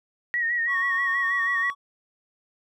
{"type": "tone with vibrato", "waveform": "sine", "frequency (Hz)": 1885, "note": "A#6", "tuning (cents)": 19, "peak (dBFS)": -22, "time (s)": [0.34, 1.7], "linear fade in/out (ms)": 0, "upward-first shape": "sine", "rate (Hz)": 6.2, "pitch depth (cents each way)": 53}
{"type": "tone with pitch glide", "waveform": "triangle", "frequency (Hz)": [1108.7, 1123.5], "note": ["C#6", "C#6"], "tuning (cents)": [0, 23], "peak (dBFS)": -27, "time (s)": [0.67, 1.75], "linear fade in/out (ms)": 50, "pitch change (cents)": 23, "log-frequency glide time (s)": [1.23, 1.31]}
{"effects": []}